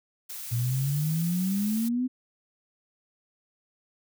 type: noise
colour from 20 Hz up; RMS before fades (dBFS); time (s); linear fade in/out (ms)
blue; -38; 0.29-1.89; 10
type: exponential sweep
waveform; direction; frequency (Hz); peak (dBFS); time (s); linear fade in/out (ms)
sine; up; 115.8 to 258.7; -24; 0.51-2.08; 20
effects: none